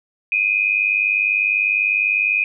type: tone pair together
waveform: sine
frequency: 2432 / 2532 Hz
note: D#7 / D#7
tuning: -40 / +30 cents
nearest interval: minor second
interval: 70 cents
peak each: -18 dBFS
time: 0.32-2.44 s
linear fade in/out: 2 ms
effects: none